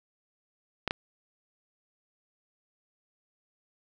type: clicks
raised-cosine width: 0.3 ms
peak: -12 dBFS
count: 2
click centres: 0.877 / 0.909 s
effects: none